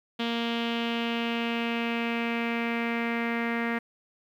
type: tone with low-pass filter sweep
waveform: sawtooth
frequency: 233.1 Hz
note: A#3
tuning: in tune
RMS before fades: -29 dBFS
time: 0.19-3.79 s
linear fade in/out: 10 ms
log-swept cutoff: 3300 to 2000 Hz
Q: 4
effects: 10-bit